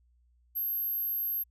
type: tone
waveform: sine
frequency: 12544 Hz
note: G9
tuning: in tune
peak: -29 dBFS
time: 0.55-1.44 s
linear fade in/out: 20 ms
effects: added 60 Hz sine -63 dBFS peak until 1.5 s